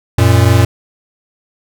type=tone pair together; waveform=square; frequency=92 / 115.91 Hz; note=F#2 / A#2; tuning=-9 / -9 cents; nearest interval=major third; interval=400 cents; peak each=-10 dBFS; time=0.18-0.65 s; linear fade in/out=5 ms; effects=none